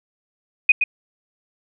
sine tone with echo, 2489 Hz, D#7, in tune, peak -7 dBFS, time 0.69-0.72 s, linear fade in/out 5 ms, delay 120 ms, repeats 1, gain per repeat -8 dB, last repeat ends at 0.84 s, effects none

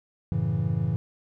triangle chord, F# minor seventh, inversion none, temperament equal, 92.5 / 110 / 138.59 / 164.81 Hz, F#2 / A2 / C#3 / E3, 0 / 0 / 0 / 0 cents, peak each -30 / -26 / -27 / -26 dBFS, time 0.32-0.96 s, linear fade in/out 0 ms, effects none

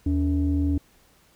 sine tone pair together, 79.53 / 283.8 Hz, D#2 / C#4, +38 / +41 cents, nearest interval octave + minor seventh, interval 2203 cents, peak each -21 / -22 dBFS, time 0.06-0.78 s, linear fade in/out 5 ms, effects tanh soft clip ceiling -15 dBFS + pink hiss -59 dBFS RMS until 1.35 s

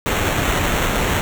pink noise with sample-and-hold, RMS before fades -19 dBFS, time 0.06-1.21 s, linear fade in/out 0 ms, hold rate 4900 Hz, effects none

